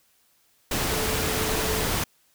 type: tone in noise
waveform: sine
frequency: 437.2 Hz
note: A4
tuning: 11 cents flat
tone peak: -31 dBFS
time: 0.91-1.86 s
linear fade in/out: 5 ms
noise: pink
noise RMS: -26 dBFS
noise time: 0.71-2.04 s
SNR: -8 dB
effects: white hiss -64 dBFS RMS until 2.34 s